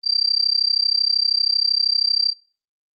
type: tone with amplitude modulation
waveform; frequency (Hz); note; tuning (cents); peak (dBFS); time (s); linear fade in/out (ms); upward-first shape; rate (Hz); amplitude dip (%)
sine; 4699; D8; 0; -12; 0.03-2.34; 50; sine; 32.8; 100
effects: noise-tail reverb RT60 0.4 s tail -24 dB re dry + Opus 32 kbps